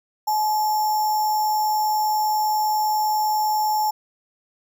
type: tone with sample-and-hold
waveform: sine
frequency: 855 Hz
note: A5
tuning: 50 cents flat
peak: -18 dBFS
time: 0.27-3.91 s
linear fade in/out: 10 ms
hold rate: 6300 Hz
effects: none